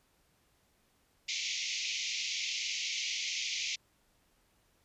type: band-pass noise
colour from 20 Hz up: pink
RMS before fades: -36 dBFS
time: 1.28-3.76 s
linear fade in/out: 10 ms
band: 2100 to 6800 Hz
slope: 96 dB/octave
effects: pink hiss -71 dBFS RMS until 4.84 s + resampled to 32000 Hz